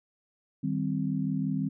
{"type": "chord", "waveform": "sine", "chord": "C minor", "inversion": "first", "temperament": "equal", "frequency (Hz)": [155.56, 196, 261.6], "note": ["Eb3", "G3", "C4"], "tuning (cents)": [0, 0, 0], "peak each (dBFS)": -31, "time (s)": [0.63, 1.69], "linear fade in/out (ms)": 10, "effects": []}